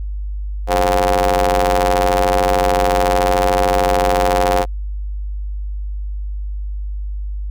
sawtooth ring-modulated tone, 93.6 Hz, F#2, 20 cents sharp, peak -6 dBFS, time 0.67-4.66 s, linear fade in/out 50 ms, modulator 618 Hz, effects added 50 Hz sine -21 dBFS peak until 7.5 s

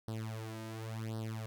sawtooth tone with flanger, 111 Hz, A2, 16 cents sharp, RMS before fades -41 dBFS, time 0.08-1.46 s, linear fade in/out 0 ms, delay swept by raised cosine 0.21 to 3.21 ms, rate 0.92 Hz, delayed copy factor +0.9, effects none

